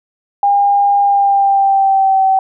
sine tone with pitch glide, 806 to 767.4 Hz, G5 to G5, +48 to -37 cents, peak -8 dBFS, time 0.43-2.39 s, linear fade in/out 2 ms, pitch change -85 cents, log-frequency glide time 1.01-2.24 s, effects none

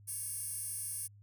15% pulse tone with high-pass filter, 554.4 Hz, C#5, in tune, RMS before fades -40 dBFS, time 0.07-1.08 s, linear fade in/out 20 ms, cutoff 10000 Hz, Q 4, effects added 102 Hz sine -55 dBFS peak until 1.22 s

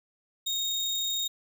sine tone with sample-and-hold, 3729 Hz, A#7, in tune, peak -27 dBFS, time 0.46-1.28 s, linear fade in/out 10 ms, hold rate 11025 Hz, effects none

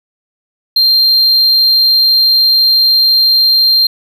triangle tone, 4178 Hz, C8, 3 cents flat, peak -5 dBFS, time 0.76-3.87 s, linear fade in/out 5 ms, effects none

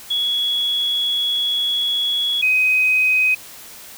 sine tone pair in turn, 3359 / 2516 Hz, G#7 / D#7, +19 / +19 cents, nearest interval perfect fourth, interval 500 cents, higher first, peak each -17 / -13 dBFS, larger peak second, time 0.1-2.42 / 2.42-3.35 s, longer first, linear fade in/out 10 ms, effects white hiss -39 dBFS RMS until 3.97 s

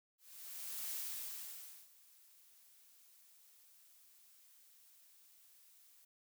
blue noise with ADSR envelope, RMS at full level -42 dBFS, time 0.18-6.05 s, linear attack 740 ms, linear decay 960 ms, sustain -23 dB, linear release 6 ms, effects none

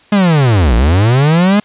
45% pulse linear two-way sweep, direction down then up, 211.8 to 53.6 to 211.8 Hz, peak -7 dBFS, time 0.12-1.6 s, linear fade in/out 5 ms, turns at 0.75 s, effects white hiss -46 dBFS RMS until 1.64 s + resampled to 8000 Hz

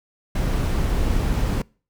brown noise, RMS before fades -21 dBFS, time 0.35-1.62 s, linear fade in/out 5 ms, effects noise-tail reverb RT60 0.4 s tail -26 dB re dry

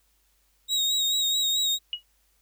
35% pulse tone with vibrato, 3785 Hz, A#7, 26 cents sharp, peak -21 dBFS, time 0.68-1.79 s, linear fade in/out 50 ms, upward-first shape triangle, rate 4.6 Hz, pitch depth 47 cents each way
sine tone with exponential decay, 2901 Hz, F#7, 35 cents flat, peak -23 dBFS, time 1.93-2.03 s, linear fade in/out 1 ms, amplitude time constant 20 ms
effects added 50 Hz sine -68 dBFS peak until 2.41 s + white hiss -68 dBFS RMS until 2.41 s

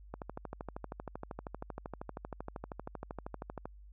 click train, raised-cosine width 1 ms, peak -26 dBFS, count 46, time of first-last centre 0.14-3.656 s, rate 12.8 Hz, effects added 50 Hz sine -51 dBFS peak until 3.92 s

